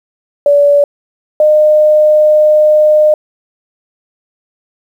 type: tone pair in turn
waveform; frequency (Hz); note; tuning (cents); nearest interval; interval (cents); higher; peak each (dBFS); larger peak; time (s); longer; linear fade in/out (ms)
sine; 575 / 609.2; D5 / D#5; -37 / -37; minor second; 100; second; -4; neither; 0.46-0.84 / 1.4-3.14; second; 2
effects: 7-bit